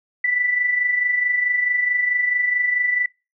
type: tone with amplitude modulation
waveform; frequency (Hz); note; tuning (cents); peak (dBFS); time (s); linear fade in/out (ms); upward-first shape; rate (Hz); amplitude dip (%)
sine; 1975.5; B6; 0; -15; 0.24-3.06; 5; sine; 24.6; 55
effects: noise-tail reverb RT60 0.3 s tail -26 dB re dry